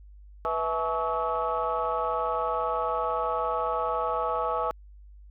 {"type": "tone cluster", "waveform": "sine", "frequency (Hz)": [492.3, 650, 854, 1120, 1292], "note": ["B4", "E5", "G#5", "C#6", "E6"], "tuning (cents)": [-6, -24, 48, 18, -35], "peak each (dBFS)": -31, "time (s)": [0.45, 4.71], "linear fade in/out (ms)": 0, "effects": ["tanh soft clip ceiling -17 dBFS", "added 50 Hz sine -46 dBFS peak until 5.3 s"]}